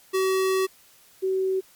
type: tone pair in turn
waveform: square / sine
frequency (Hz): 379.4 / 379.4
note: F#4 / F#4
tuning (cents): +43 / +43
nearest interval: unison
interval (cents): 0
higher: neither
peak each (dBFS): -21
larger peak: neither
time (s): 0.13-0.67 / 1.22-1.61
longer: first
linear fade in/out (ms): 20
effects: white hiss -55 dBFS RMS until 1.75 s + MP3 96 kbps